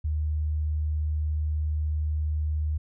sine tone, 76.4 Hz, D#2, 31 cents flat, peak -24 dBFS, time 0.04-2.78 s, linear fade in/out 10 ms, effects none

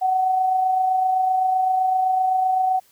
sine tone with amplitude modulation, 750 Hz, F#5, 23 cents sharp, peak -15 dBFS, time 0.01-2.8 s, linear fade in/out 20 ms, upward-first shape sine, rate 27.8 Hz, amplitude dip 35%, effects white hiss -57 dBFS RMS until 2.91 s

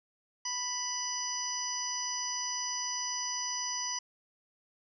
harmonic tone, 987.8 Hz, B5, in tune, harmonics 1 / 2 / 3 / 5 / 6, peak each -40 / -45 / -45 / -38 / -35 dBFS, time 0.45-3.99 s, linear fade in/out 5 ms, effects none

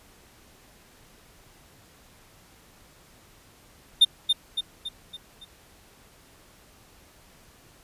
triangle tone with echo, 3624 Hz, A#7, 50 cents flat, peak -10 dBFS, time 4.01-4.05 s, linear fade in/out 10 ms, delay 280 ms, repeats 5, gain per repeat -6 dB, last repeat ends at 5.45 s, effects pink hiss -55 dBFS RMS until 7.83 s + resampled to 32000 Hz

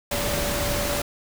sine tone in noise, 578 Hz, D5, 28 cents flat, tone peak -29 dBFS, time 0.11-1.02 s, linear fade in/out 5 ms, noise pink, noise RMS -26 dBFS, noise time 0.11-1.02 s, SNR -6 dB, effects none

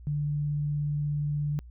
sine tone, 147.2 Hz, D3, 4 cents sharp, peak -26 dBFS, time 0.07-1.59 s, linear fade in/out 0 ms, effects added 60 Hz sine -44 dBFS peak until 1.7 s

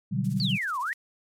sine chord, G major seventh, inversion first, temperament equal with one note detuned, 123.47 / 146.83 / 185 / 196.79 Hz, B2 / D3 / F#3 / G3, 0 / 0 / 0 / +7 cents, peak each -30 dBFS, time 0.11-0.58 s, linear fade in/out 20 ms
violet noise with tremolo, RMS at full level -40 dBFS, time 0.24-0.94 s, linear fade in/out 5 ms, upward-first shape sine, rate 16 Hz, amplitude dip 80%
sine exponential two-way sweep, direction down then up, 4699 to 943 to 1971 Hz, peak -27 dBFS, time 0.4-0.93 s, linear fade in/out 0 ms, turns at 0.8 s
effects low-pass 9000 Hz 12 dB/octave

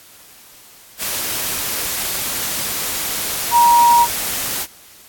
sine tone in noise, 948 Hz, A#5, 29 cents sharp, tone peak -8 dBFS, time 3.51-4.07 s, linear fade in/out 50 ms, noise white, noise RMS -22 dBFS, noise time 0.98-4.67 s, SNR +11 dB, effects white hiss -44 dBFS RMS until 5.08 s + AAC 64 kbps

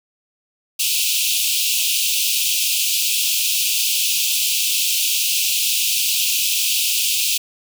pink high-pass noise, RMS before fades -19 dBFS, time 0.79-7.38 s, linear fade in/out 10 ms, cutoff 2500 Hz, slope 96 dB/octave, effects none

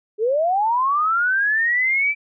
sine linear sweep, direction up, 406.9 to 2344 Hz, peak -16 dBFS, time 0.18-2.15 s, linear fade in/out 50 ms, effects none

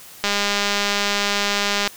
click train, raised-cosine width 0.2 ms, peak -3 dBFS, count 333, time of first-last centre 0.24-1.875 s, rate 203 Hz, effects white hiss -42 dBFS RMS until 1.96 s

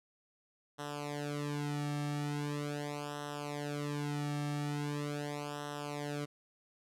sawtooth tone with flanger, 146.1 Hz, D3, 9 cents flat, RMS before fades -38 dBFS, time 0.78-6.26 s, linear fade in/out 20 ms, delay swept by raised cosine 0.43 to 2.03 ms, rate 0.41 Hz, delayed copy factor -1, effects low-pass 11000 Hz 12 dB/octave

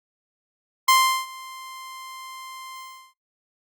sawtooth tone with ADSR envelope, 1046.5 Hz, C6, in tune, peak -9 dBFS, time 0.88-3.14 s, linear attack 7 ms, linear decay 370 ms, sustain -24 dB, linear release 350 ms, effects noise-tail reverb RT60 0.2 s tail -26 dB re dry + Opus 48 kbps

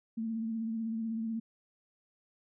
sine tone with vibrato, 224.7 Hz, A3, 37 cents sharp, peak -32 dBFS, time 0.17-1.4 s, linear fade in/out 10 ms, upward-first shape triangle, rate 16 Hz, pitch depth 43 cents each way, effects none

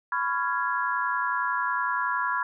sine chord, C# dominant seventh, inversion third, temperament just, 997.9 / 1108.7 / 1385.9 / 1663.1 Hz, B5 / C#6 / E#6 / G#6, +18 / 0 / -14 / +2 cents, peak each -28 / -32 / -30 / -30 dBFS, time 0.12-2.43 s, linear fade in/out 2 ms, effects none

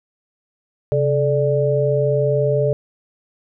sine tone cluster, 134.8 / 432.9 / 589 Hz, C#3 / A4 / D5, -48 / -28 / +5 cents, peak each -19 dBFS, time 0.92-2.73 s, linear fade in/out 0 ms, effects none

